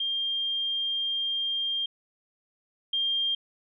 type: tone pair in turn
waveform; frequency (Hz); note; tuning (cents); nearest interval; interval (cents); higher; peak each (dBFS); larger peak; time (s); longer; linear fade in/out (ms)
sine; 3200 / 3200; G7 / G7; +35 / +35; unison; 0; neither; -26 / -24; second; 0-1.86 / 2.93-3.35; first; 5
effects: none